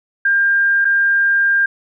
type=tone with dropouts; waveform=sine; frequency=1600 Hz; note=G6; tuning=35 cents sharp; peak=-11 dBFS; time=0.25-1.66 s; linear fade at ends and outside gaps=5 ms; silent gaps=0.847-0.851 s; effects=none